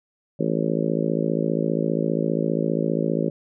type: harmonic tone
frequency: 55 Hz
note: A1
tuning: in tune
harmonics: 3 / 4 / 5 / 6 / 7 / 8 / 9 / 10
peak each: -26 / -27 / -28 / -29 / -29 / -30 / -31 / -31 dBFS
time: 0.39-3.3 s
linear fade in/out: 10 ms
effects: none